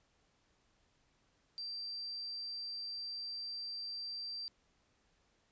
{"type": "tone", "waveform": "sine", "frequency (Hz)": 4699, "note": "D8", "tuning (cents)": 0, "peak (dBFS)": -40, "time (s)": [1.58, 4.48], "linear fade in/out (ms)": 0, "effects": ["pink hiss -74 dBFS RMS until 5.51 s", "resampled to 16000 Hz"]}